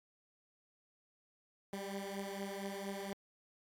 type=beating tone pair; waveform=15% pulse; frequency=196 / 200.3 Hz; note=G3 / G3; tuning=0 / +38 cents; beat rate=4.3 Hz; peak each=-36 / -39 dBFS; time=1.73-3.13 s; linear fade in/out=2 ms; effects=AAC 64 kbps